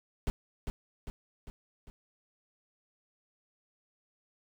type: noise with echo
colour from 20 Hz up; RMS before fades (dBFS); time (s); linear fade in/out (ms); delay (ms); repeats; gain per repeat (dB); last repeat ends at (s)
brown; -29; 0.27-0.3; 0; 400; 4; -5; 1.9
effects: none